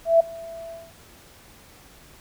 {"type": "tone with ADSR envelope", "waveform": "sine", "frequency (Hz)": 664, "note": "E5", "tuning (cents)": 12, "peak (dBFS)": -10, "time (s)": [0.05, 0.92], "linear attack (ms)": 150, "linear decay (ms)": 9, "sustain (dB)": -24, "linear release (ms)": 210, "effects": ["pink hiss -50 dBFS RMS until 2.2 s"]}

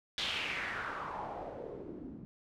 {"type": "noise with low-pass filter sweep", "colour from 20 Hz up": "white", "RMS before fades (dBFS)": -40, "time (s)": [0.18, 2.25], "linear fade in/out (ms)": 0, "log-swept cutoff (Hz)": [3700, 220], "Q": 3.5, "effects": []}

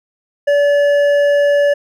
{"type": "tone with hard clipping", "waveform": "sine", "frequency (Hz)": 575, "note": "D5", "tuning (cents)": -37, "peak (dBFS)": -11, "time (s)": [0.47, 1.74], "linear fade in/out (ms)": 10, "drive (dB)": 7, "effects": []}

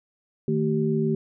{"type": "tone cluster", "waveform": "sine", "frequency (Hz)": [155.1, 223.2, 385.3], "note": ["D#3", "A3", "G4"], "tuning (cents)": [-5, 25, -30], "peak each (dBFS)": -25, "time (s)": [0.48, 1.15], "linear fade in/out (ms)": 2, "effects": []}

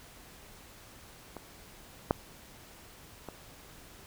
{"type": "clicks", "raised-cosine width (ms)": 1, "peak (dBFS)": [-27, -10, -26], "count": 3, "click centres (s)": [1.367, 2.109, 3.287], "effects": ["pink hiss -53 dBFS RMS until 4.06 s"]}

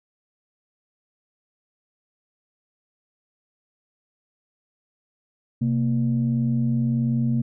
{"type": "tone pair together", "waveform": "sine", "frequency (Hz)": [129.76, 231.2], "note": ["C3", "A#3"], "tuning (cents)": [-14, -14], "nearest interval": "minor seventh", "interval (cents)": 1000, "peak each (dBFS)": -21, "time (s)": [5.61, 7.42], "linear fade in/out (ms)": 10, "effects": ["tanh soft clip ceiling -13 dBFS"]}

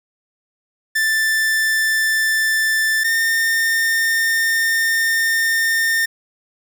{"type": "tone pair in turn", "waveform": "45% pulse", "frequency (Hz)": [1768, 1815.6], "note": ["A6", "A#6"], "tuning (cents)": [8, -46], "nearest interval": "unison", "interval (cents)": 46, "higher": "second", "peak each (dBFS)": -15, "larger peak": "neither", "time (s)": [[0.95, 3.04], [3.04, 6.06]], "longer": "second", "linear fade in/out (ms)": 10, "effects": []}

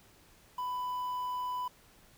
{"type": "tone with quantisation", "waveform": "triangle", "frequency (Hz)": 996, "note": "B5", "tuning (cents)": 14, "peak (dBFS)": -31, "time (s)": [0.58, 1.68], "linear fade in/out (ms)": 5, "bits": 9, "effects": ["pink hiss -61 dBFS RMS until 2.17 s"]}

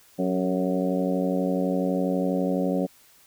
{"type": "harmonic tone with a mistuned harmonic", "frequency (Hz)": 92.1, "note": "F#2", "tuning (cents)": -7, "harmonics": [2, 3, 4, 5, 6, 7, 8], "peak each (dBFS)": [-26, -27, -33, -32, -29, -37, -37], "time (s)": [0.18, 2.87], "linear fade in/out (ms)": 20, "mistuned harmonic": 4, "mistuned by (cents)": 58, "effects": ["white hiss -56 dBFS RMS until 3.26 s"]}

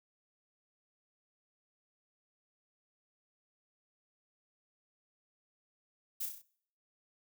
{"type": "noise with echo", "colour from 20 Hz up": "violet", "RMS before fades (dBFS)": -37, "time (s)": [6.2, 6.26], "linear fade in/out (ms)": 10, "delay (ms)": 32, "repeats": 5, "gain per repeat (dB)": -4, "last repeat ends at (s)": 6.42, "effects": ["noise-tail reverb RT60 0.6 s tail -22 dB re dry"]}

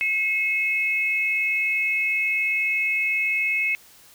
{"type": "tone pair together", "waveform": "sine", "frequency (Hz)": [2170, 2569], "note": ["C#7", "E7"], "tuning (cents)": [-37, -45], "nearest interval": "minor third", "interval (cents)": 292, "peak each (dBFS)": -23, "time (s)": [0.01, 3.75], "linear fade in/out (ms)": 0, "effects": ["white hiss -51 dBFS RMS until 4.14 s"]}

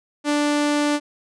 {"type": "tone", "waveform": "sawtooth", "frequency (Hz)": 293.7, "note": "D4", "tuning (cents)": 0, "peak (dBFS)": -14, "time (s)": [0.24, 1], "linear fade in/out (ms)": 50, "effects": ["resampled to 22050 Hz"]}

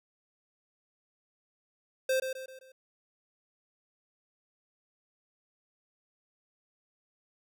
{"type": "tone with echo", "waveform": "square", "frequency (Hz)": 523, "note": "C5", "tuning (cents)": -1, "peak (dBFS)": -26, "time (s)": [2.09, 2.2], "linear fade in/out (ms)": 5, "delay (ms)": 130, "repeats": 4, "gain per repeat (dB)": -7, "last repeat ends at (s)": 2.72, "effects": []}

